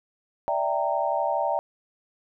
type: chord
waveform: sine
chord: E half-diminished seventh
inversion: third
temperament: equal with one note detuned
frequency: 587.3 / 659.3 / 784 / 922.7 Hz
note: D5 / E5 / G5 / Bb5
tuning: 0 / 0 / 0 / -18 cents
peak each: -28 dBFS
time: 0.48-1.59 s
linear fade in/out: 0 ms
effects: none